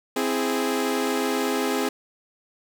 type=chord; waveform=sawtooth; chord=C augmented; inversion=none; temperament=equal; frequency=261.6 / 329.6 / 415.3 Hz; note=C4 / E4 / G#4; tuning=0 / 0 / 0 cents; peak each=-22 / -26 / -22 dBFS; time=0.16-1.89 s; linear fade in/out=5 ms; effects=7-bit